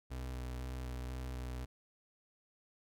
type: tone with vibrato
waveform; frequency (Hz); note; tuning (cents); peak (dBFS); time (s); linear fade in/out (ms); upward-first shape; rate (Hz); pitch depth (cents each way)
35% pulse; 62.9; B1; +32; -38; 0.1-1.66; 20; square; 2; 15
effects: none